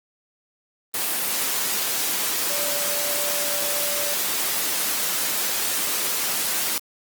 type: tone in noise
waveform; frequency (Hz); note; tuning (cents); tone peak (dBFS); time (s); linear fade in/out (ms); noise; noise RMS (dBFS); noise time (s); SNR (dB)
sine; 582; D5; -16; -31; 2.5-4.14; 2; white; -24; 0.94-6.78; -10
effects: high-pass 200 Hz 12 dB/octave + Opus 24 kbps